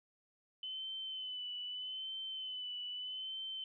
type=tone with vibrato; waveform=sine; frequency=3030 Hz; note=F#7; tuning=40 cents sharp; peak=-40 dBFS; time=0.63-3.64 s; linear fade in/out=2 ms; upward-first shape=sine; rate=0.8 Hz; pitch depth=38 cents each way; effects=none